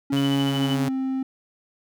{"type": "tone with pitch glide", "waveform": "triangle", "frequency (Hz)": [277.2, 263.9], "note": ["C#4", "C4"], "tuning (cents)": [0, 15], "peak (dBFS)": -21, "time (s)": [0.1, 1.23], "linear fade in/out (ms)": 5, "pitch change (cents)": -85, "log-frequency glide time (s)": [0.42, 0.83]}
{"type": "tone", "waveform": "sawtooth", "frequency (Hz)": 138.9, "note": "C#3", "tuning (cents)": 4, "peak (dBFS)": -20, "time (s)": [0.12, 0.89], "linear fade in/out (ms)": 10}
{"type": "tone with tremolo", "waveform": "sine", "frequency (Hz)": 2985, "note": "F#7", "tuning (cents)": 15, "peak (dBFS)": -27, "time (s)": [0.16, 0.76], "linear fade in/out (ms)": 10, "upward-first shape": "triangle", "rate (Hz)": 13, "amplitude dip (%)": 85}
{"effects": []}